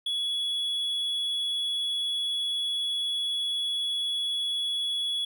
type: tone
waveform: triangle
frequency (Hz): 3378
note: G#7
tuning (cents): +29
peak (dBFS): -25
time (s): 0.06-5.25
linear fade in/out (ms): 5
effects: none